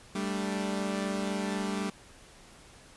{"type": "chord", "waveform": "sawtooth", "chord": "G suspended second", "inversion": "none", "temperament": "equal", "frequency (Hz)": [196, 220, 293.7], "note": ["G3", "A3", "D4"], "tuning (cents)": [0, 0, 0], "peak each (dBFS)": [-28, -32, -34], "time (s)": [0.15, 1.9], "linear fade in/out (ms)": 5, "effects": ["pink hiss -54 dBFS RMS until 2.96 s", "resampled to 24000 Hz"]}